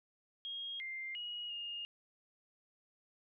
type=tone with pitch steps; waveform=sine; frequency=3260 / 2099 / 2896 / 2838 Hz; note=G#7 / C7 / F#7 / F7; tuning=-33 / +5 / -38 / +27 cents; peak=-40 dBFS; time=0.45-1.85 s; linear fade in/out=0 ms; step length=350 ms; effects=none